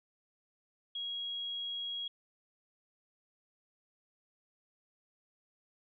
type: tone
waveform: sine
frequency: 3300 Hz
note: G#7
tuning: 12 cents flat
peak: -36 dBFS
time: 0.95-2.08 s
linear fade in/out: 5 ms
effects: none